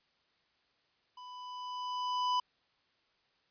square tone with level ramp, 996 Hz, B5, 14 cents sharp, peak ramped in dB -48 to -28 dBFS, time 1.17-2.4 s, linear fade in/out 5 ms, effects white hiss -73 dBFS RMS until 3.5 s + resampled to 11025 Hz

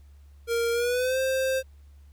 square tone with pitch glide, 466.2 to 526.3 Hz, A#4 to C5, 0 to +10 cents, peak -24 dBFS, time 0.47-1.63 s, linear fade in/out 50 ms, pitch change +210 cents, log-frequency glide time 0.72-1.19 s, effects added 71 Hz sine -48 dBFS peak until 2.12 s + pink hiss -68 dBFS RMS until 2.12 s

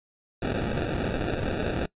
white noise with sample-and-hold, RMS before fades -28 dBFS, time 0.42-1.86 s, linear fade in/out 5 ms, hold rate 1050 Hz, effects noise-tail reverb RT60 0.1 s tail -22 dB re dry + resampled to 8000 Hz

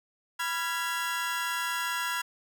30% pulse chord, F diminished, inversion second, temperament equal with one note detuned, 987.8 / 1379.3 / 1661.2 Hz, Cb6 / F6 / Ab6, 0 / -22 / 0 cents, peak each -31 dBFS, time 0.39-2.22 s, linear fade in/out 10 ms, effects none

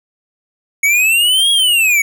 square linear two-way sweep, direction up then down, 2217 to 3322 to 2217 Hz, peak -10 dBFS, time 0.83-2.02 s, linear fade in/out 5 ms, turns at 1.51 s, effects none

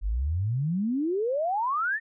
sine exponential sweep, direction up, 45.45 to 1864.7 Hz, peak -24 dBFS, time 0.01-2 s, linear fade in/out 50 ms, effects none

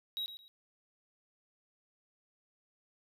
triangle tone with echo, 3830 Hz, A#7, 46 cents sharp, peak -33 dBFS, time 0.17-0.26 s, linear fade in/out 0 ms, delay 110 ms, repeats 2, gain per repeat -11 dB, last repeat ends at 0.48 s, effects none

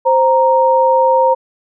sine tone pair together, 523.3 / 932.4 Hz, C5 / A#5, 0 / 0 cents, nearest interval minor seventh, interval 1000 cents, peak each -11 dBFS, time 0.05-1.35 s, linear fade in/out 20 ms, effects none

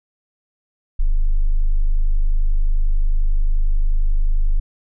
sine tone, 25.64 Hz, G#0, 21 cents flat, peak -10 dBFS, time 0.99-4.6 s, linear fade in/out 10 ms, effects tanh soft clip ceiling -10 dBFS

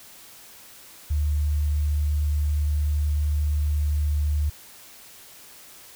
sine tone, 74.3 Hz, D2, 21 cents sharp, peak -20 dBFS, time 1.1-4.5 s, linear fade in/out 10 ms, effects white hiss -47 dBFS RMS until 5.95 s

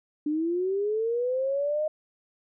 sine linear sweep, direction up, 292.7 to 622.3 Hz, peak -24 dBFS, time 0.26-1.88 s, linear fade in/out 5 ms, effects none

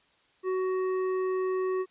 sine tone with hard clipping, 373.4 Hz, F#4, 16 cents sharp, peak -28 dBFS, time 0.43-1.86 s, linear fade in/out 50 ms, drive 9 dB, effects white hiss -65 dBFS RMS until 1.9 s + resampled to 8000 Hz

